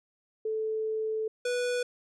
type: tone pair in turn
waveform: sine / square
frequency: 437.6 / 491.2 Hz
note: A4 / B4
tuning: -9 / -9 cents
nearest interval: major second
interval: 200 cents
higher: second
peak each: -28 dBFS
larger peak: neither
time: 0.45-1.28 / 1.45-1.83 s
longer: first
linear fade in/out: 5 ms
effects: resampled to 22050 Hz